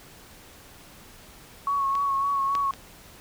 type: tone with vibrato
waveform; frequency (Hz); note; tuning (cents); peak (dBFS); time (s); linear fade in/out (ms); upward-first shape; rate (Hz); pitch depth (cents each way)
sine; 1108.7; C#6; 0; -22; 1.67-2.71; 2; sine; 3.6; 30
type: clicks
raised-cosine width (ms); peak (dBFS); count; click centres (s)
0.2; -21 / -15 / -21; 3; 1.953 / 2.552 / 2.737
effects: pink hiss -49 dBFS RMS until 3.2 s